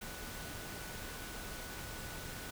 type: tone in noise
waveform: sine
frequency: 1482 Hz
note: F#6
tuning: 2 cents sharp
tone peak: -53 dBFS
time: 0.01-2.51 s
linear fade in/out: 10 ms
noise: pink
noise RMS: -45 dBFS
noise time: 0.01-2.51 s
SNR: -11 dB
effects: none